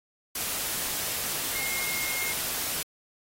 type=tone in noise; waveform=sine; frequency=2142 Hz; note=C7; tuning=40 cents sharp; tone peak=-32 dBFS; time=1.55-2.33 s; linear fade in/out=5 ms; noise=white; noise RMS=-31 dBFS; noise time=0.35-2.83 s; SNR=-4 dB; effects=AAC 48 kbps